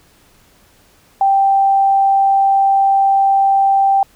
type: tone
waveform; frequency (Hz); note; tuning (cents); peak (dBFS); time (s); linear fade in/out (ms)
sine; 784; G5; 0; -9; 1.21-4.03; 2
effects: pink hiss -51 dBFS RMS until 4.15 s